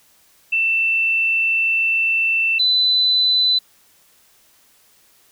sine tone pair in turn, 2673 / 4005 Hz, E7 / B7, +23 / +23 cents, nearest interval perfect fifth, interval 700 cents, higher second, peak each -15 / -13 dBFS, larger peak second, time 0.52-2.59 / 2.59-3.59 s, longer first, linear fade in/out 10 ms, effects white hiss -55 dBFS RMS until 5.31 s

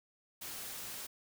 white noise, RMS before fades -44 dBFS, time 0.41-1.07 s, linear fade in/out 10 ms, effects none

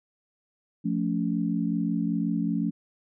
sine chord, F augmented, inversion none, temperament equal with one note detuned, 174.61 / 220 / 282.4 Hz, F3 / A3 / C#4, 0 / 0 / +32 cents, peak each -28 / -28 / -29 dBFS, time 0.84-2.71 s, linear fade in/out 20 ms, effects none

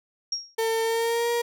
sine tone with exponential decay, 5588 Hz, F8, in tune, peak -22 dBFS, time 0.32-0.55 s, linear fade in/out 5 ms, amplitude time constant 50 ms
35% pulse tone with pitch glide, 450.7 to 472.6 Hz, A4 to A#4, +42 to +24 cents, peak -21 dBFS, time 0.58-1.42 s, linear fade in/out 10 ms, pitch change +82 cents, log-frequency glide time 0.82-1.3 s
effects none

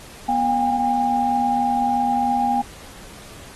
sine tone cluster, 243.8 / 725 / 808 Hz, B3 / F#5 / G#5, -22 / -35 / -48 cents, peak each -24 / -27 / -18 dBFS, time 0.28-2.62 s, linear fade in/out 10 ms, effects pink hiss -42 dBFS RMS until 3.55 s + AAC 32 kbps

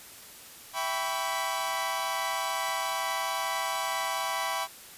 sawtooth chord, C# half-diminished seventh, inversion first, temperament equal with one note detuned, 659.3 / 784 / 987.8 / 1128.8 Hz, E5 / G5 / B5 / C#6, 0 / 0 / 0 / +31 cents, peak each -33 / -31 / -29 / -31 dBFS, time 0.73-4.68 s, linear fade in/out 50 ms, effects white hiss -48 dBFS RMS until 4.97 s + resampled to 32000 Hz

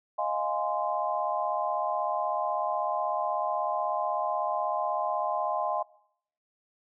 sine chord, F minor seventh, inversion third, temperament equal with one note detuned, 622.3 / 698.5 / 830.6 / 1040.5 Hz, Eb5 / F5 / Ab5 / C6, 0 / 0 / 0 / -10 cents, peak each -32 dBFS, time 0.18-5.83 s, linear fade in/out 10 ms, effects noise-tail reverb RT60 0.7 s tail -22 dB re dry

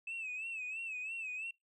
sine tone with vibrato, 2600 Hz, E7, 24 cents flat, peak -37 dBFS, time 0.07-1.51 s, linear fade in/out 5 ms, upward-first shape sine, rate 3 Hz, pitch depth 88 cents each way, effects noise-tail reverb RT60 0.2 s tail -26 dB re dry + tanh soft clip ceiling -36 dBFS

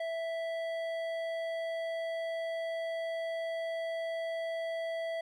sine tone with hard clipping, 659.3 Hz, E5, in tune, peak -35 dBFS, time 0-5.21 s, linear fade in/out 5 ms, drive 10 dB, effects none

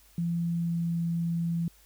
sine tone with pitch glide, 170 to 168.53 Hz, F3 to E3, -46 to +39 cents, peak -26 dBFS, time 0.18-1.68 s, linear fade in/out 2 ms, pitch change -15 cents, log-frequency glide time 0.34-0.98 s, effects added 50 Hz sine -60 dBFS peak until 1.85 s + white hiss -60 dBFS RMS until 1.85 s

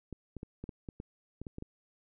clicks, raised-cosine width 3 ms, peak -28 dBFS, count 11, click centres 0.127 / 0.367 / 0.431 / 0.64 / 0.692 / 0.888 / 1.001 / 1.416 / 1.468 / 1.584 / 1.624 s, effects none

